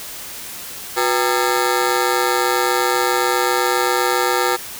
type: ring-modulated tone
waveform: 15% pulse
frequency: 427.5 Hz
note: A4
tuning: 50 cents flat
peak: -6 dBFS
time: 0.96-4.57 s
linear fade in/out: 20 ms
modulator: 63.8 Hz
effects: white hiss -32 dBFS RMS until 4.79 s